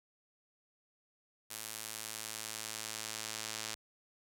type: tone with band-pass filter sweep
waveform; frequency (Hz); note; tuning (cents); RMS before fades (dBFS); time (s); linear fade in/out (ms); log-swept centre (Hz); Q
sawtooth; 110; A2; 0; -43; 1.5-3.75; 10; 11000 to 6500; 0.83
effects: none